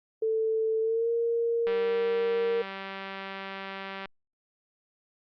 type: tone with pitch glide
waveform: sine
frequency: 442.7 to 465.2 Hz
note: A4 to A#4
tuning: +11 to -4 cents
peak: -24 dBFS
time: 0.22-2.62 s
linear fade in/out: 5 ms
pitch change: +85 cents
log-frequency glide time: 0.81-1.1 s
type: click train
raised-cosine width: 0.3 ms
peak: -21 dBFS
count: 464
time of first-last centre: 1.67-4.057 s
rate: 194 Hz
effects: low-pass 3000 Hz 12 dB/octave + Opus 48 kbps

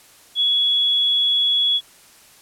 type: tone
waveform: sine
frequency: 3370 Hz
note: G#7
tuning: 25 cents sharp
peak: -15 dBFS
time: 0.35-1.81 s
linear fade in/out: 50 ms
effects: white hiss -49 dBFS RMS until 2.41 s + low-pass 12000 Hz 12 dB/octave

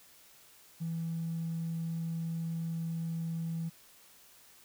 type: tone with tanh clipping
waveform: triangle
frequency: 164.81 Hz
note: E3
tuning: in tune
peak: -32 dBFS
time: 0.8-3.7 s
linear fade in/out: 20 ms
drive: 1 dB
effects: white hiss -59 dBFS RMS until 4.64 s

